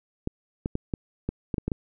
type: clicks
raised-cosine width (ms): 3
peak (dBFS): -14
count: 9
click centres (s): 0.274 / 0.659 / 0.754 / 0.938 / 1.29 / 1.542 / 1.582 / 1.68 / 1.718
effects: none